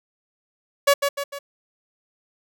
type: tone with echo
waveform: sawtooth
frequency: 565 Hz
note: C#5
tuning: 33 cents sharp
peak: -9 dBFS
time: 0.87-0.94 s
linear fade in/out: 10 ms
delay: 150 ms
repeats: 3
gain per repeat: -6 dB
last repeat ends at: 1.39 s
effects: none